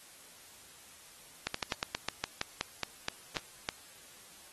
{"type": "slowing click train", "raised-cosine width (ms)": 0.2, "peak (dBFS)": -14, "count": 14, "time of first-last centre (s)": [1.47, 3.689], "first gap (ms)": 74, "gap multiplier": 1.13, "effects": ["white hiss -55 dBFS RMS until 4.52 s", "AAC 32 kbps"]}